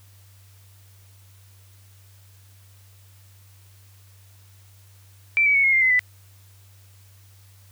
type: tone with pitch steps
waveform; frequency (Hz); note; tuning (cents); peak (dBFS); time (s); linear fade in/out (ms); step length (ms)
sine; 2337 / 2276 / 2216 / 2158 / 2101 / 2046 / 1992.6; D7 / C#7 / C#7 / C#7 / C7 / C7 / B6; -9 / +45 / -1 / -47 / +7 / -39 / +15; -15; 5.37-5.993; 0; 89
effects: added 97 Hz sine -49 dBFS peak until 7.71 s + white hiss -57 dBFS RMS until 7.71 s

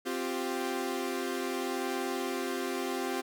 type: chord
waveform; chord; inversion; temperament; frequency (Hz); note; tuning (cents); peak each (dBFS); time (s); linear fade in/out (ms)
sawtooth; C suspended fourth; none; equal with one note detuned; 261.6 / 351.3 / 392; C4 / F4 / G4; 0 / +10 / 0; -32; 0.05-3.22; 20
effects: none

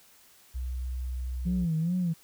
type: tone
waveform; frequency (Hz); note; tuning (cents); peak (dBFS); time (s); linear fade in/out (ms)
sine; 62.9; B1; +32; -30; 0.54-1.66; 20
type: tone with vibrato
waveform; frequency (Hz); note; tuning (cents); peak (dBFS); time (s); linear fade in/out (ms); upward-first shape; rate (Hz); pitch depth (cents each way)
sine; 170; F3; -46; -24; 1.45-2.14; 20; sine; 2.4; 130
effects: tanh soft clip ceiling -20 dBFS + white hiss -58 dBFS RMS until 2.23 s

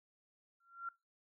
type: tone with exponential growth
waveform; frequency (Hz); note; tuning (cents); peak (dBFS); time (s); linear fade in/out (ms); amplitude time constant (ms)
sine; 1375; F6; -27; -36; 0.6-0.89; 5; 63
effects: noise-tail reverb RT60 0.2 s tail -19 dB re dry

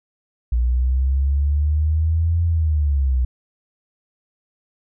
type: linear two-way sweep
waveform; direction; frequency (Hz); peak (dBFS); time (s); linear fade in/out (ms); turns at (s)
sine; up then down; 58.8 to 85.2 to 61.5; -15; 0.52-3.25; 5; 2.44
effects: none

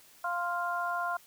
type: harmonic tone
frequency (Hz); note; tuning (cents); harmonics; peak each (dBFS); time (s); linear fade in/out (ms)
349.2; F4; 0; 2 / 3 / 4; -34 / -34 / -34; 0.24-1.17; 5
effects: white hiss -58 dBFS RMS until 1.26 s

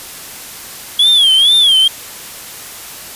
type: tone with vibrato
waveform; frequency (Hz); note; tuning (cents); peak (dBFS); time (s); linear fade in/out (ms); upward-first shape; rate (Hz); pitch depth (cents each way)
triangle; 3322; G#7; 0; -5; 0.99-1.88; 5; sine; 2.2; 140
effects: white hiss -30 dBFS RMS until 3.15 s + resampled to 32000 Hz

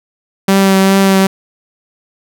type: tone with vibrato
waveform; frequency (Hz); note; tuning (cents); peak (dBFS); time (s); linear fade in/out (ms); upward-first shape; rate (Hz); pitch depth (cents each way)
sawtooth; 193.5; G3; -22; -3; 0.48-1.27; 5; triangle; 2.5; 18
effects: none

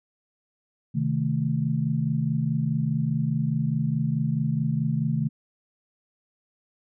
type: chord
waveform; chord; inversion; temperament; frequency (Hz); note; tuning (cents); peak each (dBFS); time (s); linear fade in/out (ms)
sine; A diminished; first; equal; 130.81 / 155.56 / 220; C3 / Eb3 / A3; 0 / 0 / 0; -27 / -25 / -28; 0.94-5.29; 20
effects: none

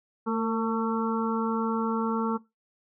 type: harmonic tone with a mistuned harmonic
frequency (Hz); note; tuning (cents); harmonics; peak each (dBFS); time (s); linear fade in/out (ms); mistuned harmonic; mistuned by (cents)
224.1; A3; +32; 1 / 2 / 4 / 5 / 6; -27 / -30 / -33 / -34 / -35; 0.26-2.38; 20; 2; +26
effects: noise-tail reverb RT60 0.2 s tail -18 dB re dry

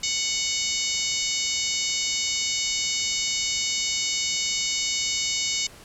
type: harmonic tone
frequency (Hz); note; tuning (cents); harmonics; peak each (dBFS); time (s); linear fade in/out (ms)
740; F#5; 0; 3 / 4 / 5 / 6 / 7 / 8 / 9 / 10; -32 / -32 / -32 / -32 / -32 / -32 / -32 / -32; 0.03-5.67; 5
effects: pink hiss -47 dBFS RMS until 5.84 s + low-pass 12000 Hz 12 dB/octave

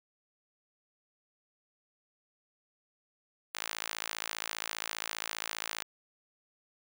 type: tone with high-pass filter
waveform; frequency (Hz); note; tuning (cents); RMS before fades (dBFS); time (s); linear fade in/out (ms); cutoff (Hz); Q
sawtooth; 55; A1; 0; -39; 3.54-5.83; 5; 1500; 0.65
effects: none

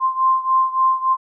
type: beating tone pair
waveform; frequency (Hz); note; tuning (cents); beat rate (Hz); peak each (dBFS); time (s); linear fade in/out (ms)
sine; 1046.5 / 1050; C6 / C6; 0 / +6; 3.5; -16 / -19; 0-1.17; 50
effects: none

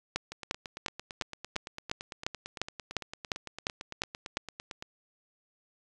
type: two click trains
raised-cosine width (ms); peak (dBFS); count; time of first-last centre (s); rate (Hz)
0.2; -12 / -22; 13 / 41; 0.16-4.371 / 0.32-4.825; 2.85 / 8.88
effects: resampled to 24000 Hz + 7-bit

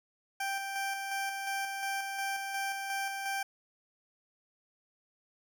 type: tone with tremolo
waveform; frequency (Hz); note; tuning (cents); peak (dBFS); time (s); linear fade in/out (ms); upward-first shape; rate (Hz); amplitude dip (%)
20% pulse; 785; G5; +2; -27; 0.4-3.43; 5; square; 2.8; 35
effects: none

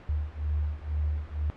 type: beating tone pair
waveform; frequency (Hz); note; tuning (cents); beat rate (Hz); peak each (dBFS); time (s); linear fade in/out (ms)
sine; 74 / 76.1; D2 / D#2; +14 / -38; 2.1; -30 / -30; 0.09-1.5; 0
effects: pink hiss -49 dBFS RMS until 1.56 s + low-pass 2000 Hz 12 dB/octave

